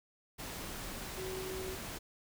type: tone in noise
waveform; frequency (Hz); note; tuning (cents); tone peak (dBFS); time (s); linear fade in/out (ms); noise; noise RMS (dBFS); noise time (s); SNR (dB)
sine; 375.9; F#4; +27; -40; 1.17-1.76; 20; pink; -43; 0.38-1.99; 0
effects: none